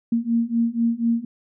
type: beating tone pair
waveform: sine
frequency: 230 / 234.1 Hz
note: A#3 / A#3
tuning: -23 / +8 cents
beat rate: 4.1 Hz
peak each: -22 / -21 dBFS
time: 0.12-1.25 s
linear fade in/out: 5 ms
effects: none